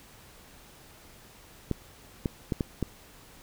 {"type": "clicks", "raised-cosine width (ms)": 3, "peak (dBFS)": -14, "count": 5, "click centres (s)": [1.713, 2.258, 2.522, 2.608, 2.827], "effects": ["pink hiss -53 dBFS RMS until 3.42 s"]}